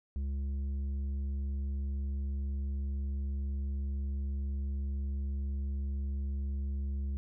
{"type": "tone with tanh clipping", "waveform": "sine", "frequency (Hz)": 69, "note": "C#2", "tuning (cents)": -7, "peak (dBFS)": -33, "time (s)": [0.16, 7.17], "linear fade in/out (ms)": 0, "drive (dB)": 7, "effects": []}